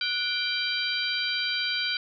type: harmonic tone with a mistuned harmonic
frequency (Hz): 784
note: G5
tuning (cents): 0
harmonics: 2 / 3 / 4 / 5 / 6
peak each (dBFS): -32 / -32 / -32 / -32 / -32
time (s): 0.01-1.97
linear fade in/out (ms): 2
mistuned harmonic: 2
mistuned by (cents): -110
effects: none